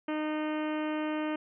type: harmonic tone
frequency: 306.8 Hz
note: D#4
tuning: 24 cents flat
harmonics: 1 / 2 / 3 / 4 / 5 / 6 / 7 / 8 / 9 / 10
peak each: -31 / -37 / -41 / -43 / -45 / -47 / -48 / -49 / -50 / -51 dBFS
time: 0.08-1.36 s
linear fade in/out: 5 ms
effects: none